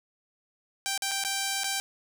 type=tone with dropouts; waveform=5% pulse; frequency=784 Hz; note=G5; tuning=in tune; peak=-16 dBFS; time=0.86-1.8 s; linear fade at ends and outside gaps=0 ms; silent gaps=0.977-1.022 / 1.112-1.116 / 1.238-1.248 / 1.635-1.643 s; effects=none